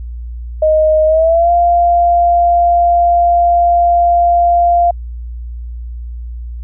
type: tone with pitch glide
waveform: sine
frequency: 622.3 to 694.5 Hz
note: D#5 to F5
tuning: 0 to -10 cents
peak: -7 dBFS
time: 0.62-4.91 s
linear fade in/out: 5 ms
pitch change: +190 cents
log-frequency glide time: 1.06-1.51 s
effects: added 59 Hz sine -22 dBFS peak until 6.63 s